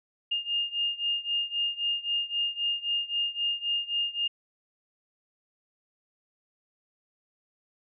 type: beating tone pair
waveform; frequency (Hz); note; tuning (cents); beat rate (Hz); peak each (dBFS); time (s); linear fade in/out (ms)
sine; 2824 / 2827.8; F7 / F7; +19 / +21; 3.8; -29 / -31; 0.31-4.28; 10
effects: none